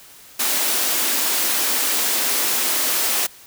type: high-pass noise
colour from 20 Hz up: white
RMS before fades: -20 dBFS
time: 0.39-3.27 s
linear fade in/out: 10 ms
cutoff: 220 Hz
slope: 48 dB/octave
effects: white hiss -45 dBFS RMS until 3.46 s